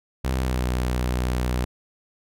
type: tone with pitch glide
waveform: sawtooth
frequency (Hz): 64.7 to 61.99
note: C2 to B1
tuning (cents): -19 to +7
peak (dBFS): -18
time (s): 0.24-1.65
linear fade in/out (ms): 10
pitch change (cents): -74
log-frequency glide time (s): 0.35-0.65
effects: none